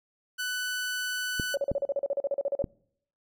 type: tone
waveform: sawtooth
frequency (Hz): 1494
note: F#6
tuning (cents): +16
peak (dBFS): -26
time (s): 0.38-1.56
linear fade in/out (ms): 20
type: clicks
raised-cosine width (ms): 3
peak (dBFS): -17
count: 3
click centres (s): 1.398 / 1.716 / 2.642
type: tone bursts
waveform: sine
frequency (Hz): 560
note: C#5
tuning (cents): +18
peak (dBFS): -24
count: 16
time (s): 1.54-2.622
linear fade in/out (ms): 2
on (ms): 32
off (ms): 38
effects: noise-tail reverb RT60 0.7 s tail -26 dB re dry